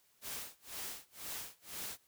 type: noise with tremolo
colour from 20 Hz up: white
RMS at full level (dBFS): -42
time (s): 0.21-1.98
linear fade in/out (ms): 50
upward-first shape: sine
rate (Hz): 2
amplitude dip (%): 100
effects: white hiss -71 dBFS RMS until 2.07 s